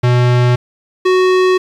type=tone pair in turn; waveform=square; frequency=123 / 370.3 Hz; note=B2 / F#4; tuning=-7 / +1 cents; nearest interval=octave + perfect fifth; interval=1908 cents; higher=second; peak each=-9 dBFS; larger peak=neither; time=0.03-0.56 / 1.05-1.58 s; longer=neither; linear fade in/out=10 ms; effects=low-pass 4000 Hz 12 dB/octave + 7-bit